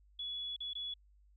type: tone with dropouts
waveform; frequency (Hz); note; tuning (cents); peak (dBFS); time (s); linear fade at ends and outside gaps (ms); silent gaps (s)
sine; 3395; G#7; +37; -38; 0.19-0.94; 5; 0.564-0.604 / 0.734-0.752
effects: added 50 Hz sine -62 dBFS peak until 1.36 s